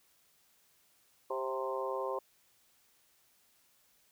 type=harmonic tone with a mistuned harmonic; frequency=130.81 Hz; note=C3; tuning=in tune; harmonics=3 / 4 / 5 / 6 / 7 / 8; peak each=-39 / -37 / -45 / -47 / -42 / -40 dBFS; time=1.3-2.19 s; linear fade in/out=5 ms; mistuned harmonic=4; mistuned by=+21 cents; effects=white hiss -69 dBFS RMS until 4.11 s